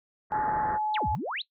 white low-pass noise, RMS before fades -35 dBFS, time 0.3-0.79 s, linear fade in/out 50 ms, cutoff 1800 Hz, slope 96 dB/octave
sine tone, 854 Hz, G#5, 48 cents sharp, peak -26 dBFS, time 0.32-1.15 s, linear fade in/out 0 ms
sine exponential two-way sweep, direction down then up, 4352 to 58.3 to 4352 Hz, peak -30 dBFS, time 0.94-1.42 s, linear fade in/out 5 ms, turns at 1.09 s
effects noise-tail reverb RT60 0.1 s tail -19 dB re dry

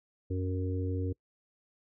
harmonic tone, 92.5 Hz, F#2, in tune, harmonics 1 / 3 / 4 / 5, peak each -31 / -37 / -42 / -39 dBFS, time 0.3-1.13 s, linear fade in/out 10 ms, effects noise-tail reverb RT60 0.1 s tail -24 dB re dry

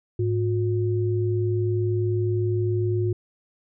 sine tone pair together, 106.5 / 358.8 Hz, G#2 / F4, +44 / +47 cents, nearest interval octave + major sixth, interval 2103 cents, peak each -22 / -25 dBFS, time 0.19-3.13 s, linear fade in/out 5 ms, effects none

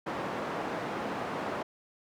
white band-pass noise, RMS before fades -35 dBFS, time 0.06-1.63 s, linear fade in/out 10 ms, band 160 to 970 Hz, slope 12 dB/octave, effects none

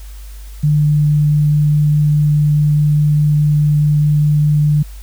sine tone, 149.2 Hz, D3, 28 cents sharp, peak -9 dBFS, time 0.63-4.83 s, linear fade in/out 10 ms, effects added 50 Hz sine -29 dBFS peak until 5.02 s + white hiss -44 dBFS RMS until 5.02 s

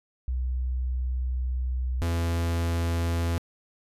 sine / 45% pulse tone pair in turn, 63 / 84.33 Hz, B1 / E2, +35 / +40 cents, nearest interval perfect fourth, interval 505 cents, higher second, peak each -25 / -24 dBFS, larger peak second, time 0.28-2.02 / 2.02-3.38 s, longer first, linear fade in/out 0 ms, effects resampled to 32000 Hz

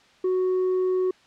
sine tone with tanh clipping, 370 Hz, F#4, in tune, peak -21 dBFS, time 0.24-1.11 s, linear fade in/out 5 ms, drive 2 dB, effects white hiss -56 dBFS RMS until 1.26 s + low-pass 4000 Hz 12 dB/octave

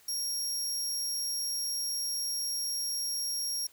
25% pulse tone, 5588 Hz, F8, in tune, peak -26 dBFS, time 0.08-3.67 s, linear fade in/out 5 ms, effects white hiss -60 dBFS RMS until 3.72 s

